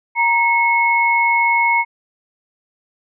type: tone pair together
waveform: sine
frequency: 938 / 2185 Hz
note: A#5 / C#7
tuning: +11 / -26 cents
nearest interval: octave + minor third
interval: 1463 cents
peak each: -15 dBFS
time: 0.15-1.85 s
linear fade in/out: 50 ms
effects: none